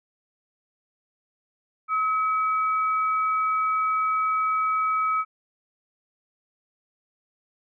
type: tone pair together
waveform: sine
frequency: 1282 / 2284 Hz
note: E6 / D7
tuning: -49 / -49 cents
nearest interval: minor seventh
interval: 1000 cents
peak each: -21 / -33 dBFS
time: 1.88-5.25 s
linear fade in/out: 50 ms
effects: none